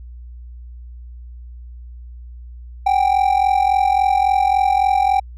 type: ring-modulated tone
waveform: triangle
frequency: 781 Hz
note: G5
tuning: 7 cents flat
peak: -8 dBFS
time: 2.86-5.2 s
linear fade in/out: 5 ms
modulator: 21.8 Hz
effects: added 60 Hz sine -33 dBFS peak until 5.37 s